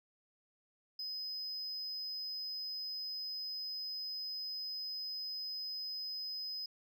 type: tone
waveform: sine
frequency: 5040 Hz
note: D#8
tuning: 21 cents sharp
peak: -36 dBFS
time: 0.99-6.66 s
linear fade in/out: 5 ms
effects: tanh soft clip ceiling -38 dBFS